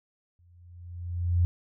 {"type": "tone with exponential growth", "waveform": "sine", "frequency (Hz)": 87.31, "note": "F2", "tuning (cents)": 0, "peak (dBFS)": -18, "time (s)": [0.39, 1.45], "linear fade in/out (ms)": 0, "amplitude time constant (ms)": 230, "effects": []}